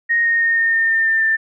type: tone with pitch steps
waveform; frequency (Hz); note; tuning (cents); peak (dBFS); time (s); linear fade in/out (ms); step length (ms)
sine; 1864.7 / 1852.9 / 1841.2 / 1829.5 / 1817.9 / 1806.4 / 1794.9 / 1783.6; A#6 / A#6 / A#6 / A#6 / A#6 / A6 / A6 / A6; 0 / -11 / -22 / -33 / -44 / +45 / +34 / +23; -13; 0.09-1.37; 20; 160
effects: none